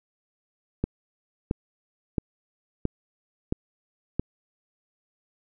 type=click train; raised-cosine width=3 ms; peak=-11 dBFS; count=6; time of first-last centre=0.84-4.196 s; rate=1.49 Hz; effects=none